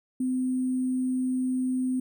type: tone with sample-and-hold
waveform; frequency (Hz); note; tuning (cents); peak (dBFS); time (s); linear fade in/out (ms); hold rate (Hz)
sine; 255.9; C4; -38; -24; 0.2-2; 5; 8820
effects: none